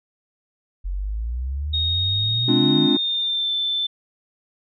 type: exponential sweep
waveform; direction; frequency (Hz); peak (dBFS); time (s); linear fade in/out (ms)
sine; up; 43.73 to 159.7; -23; 0.84-2.88; 20
type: tone with pitch glide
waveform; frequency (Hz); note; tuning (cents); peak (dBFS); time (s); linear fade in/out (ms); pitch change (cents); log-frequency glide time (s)
sine; 3729 to 3536; A#7 to A7; 0 to +8; -20; 1.73-3.87; 10; -92; 2.68-3.53
type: chord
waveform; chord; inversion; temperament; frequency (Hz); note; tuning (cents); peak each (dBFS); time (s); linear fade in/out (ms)
triangle; D half-diminished seventh; second; equal with one note detuned; 212.6 / 261.6 / 293.7 / 349.2; Ab3 / C4 / D4 / F4; +41 / 0 / 0 / 0; -22 / -19 / -18 / -21; 2.48-2.97; 5
effects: none